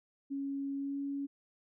sine tone with pitch glide, 276.9 to 279.8 Hz, C#4 to C#4, -2 to +16 cents, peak -34 dBFS, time 0.3-1.27 s, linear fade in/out 20 ms, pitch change +18 cents, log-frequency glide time 0.76-0.98 s, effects none

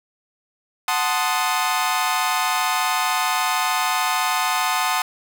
sawtooth chord, F# diminished seventh, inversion none, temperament equal with one note detuned, 740 / 880 / 1043.5 / 1244.5 Hz, F#5 / A5 / C6 / Eb6, 0 / 0 / -5 / 0 cents, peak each -21 dBFS, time 0.88-5.02 s, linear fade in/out 2 ms, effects none

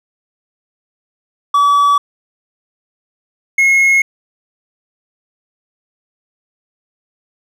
triangle tone pair in turn, 1145 / 2166 Hz, D6 / C#7, -44 / -41 cents, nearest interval major seventh, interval 1103 cents, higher second, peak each -6 dBFS, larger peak neither, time 1.54-1.98 / 3.58-4.02 s, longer neither, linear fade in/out 5 ms, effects none

